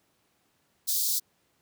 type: high-pass noise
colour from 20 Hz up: white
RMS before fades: -27 dBFS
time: 0.87-1.2 s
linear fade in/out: 20 ms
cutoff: 3800 Hz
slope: 48 dB/octave
effects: pink hiss -70 dBFS RMS until 1.61 s + high-pass 100 Hz 12 dB/octave